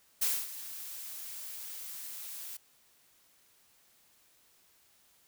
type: noise with ADSR envelope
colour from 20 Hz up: blue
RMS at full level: -28 dBFS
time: 0.21-2.57 s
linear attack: 13 ms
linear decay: 240 ms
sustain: -15 dB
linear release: 5 ms
effects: white hiss -66 dBFS RMS until 5.27 s